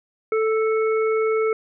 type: harmonic tone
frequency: 440 Hz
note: A4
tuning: in tune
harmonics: 1 / 3 / 5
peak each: -18 / -28 / -32 dBFS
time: 0.32-1.53 s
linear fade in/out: 2 ms
effects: none